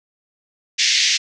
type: band-pass noise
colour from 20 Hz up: white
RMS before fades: -17 dBFS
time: 0.78-1.18 s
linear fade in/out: 20 ms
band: 1900 to 6200 Hz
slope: 48 dB/octave
effects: none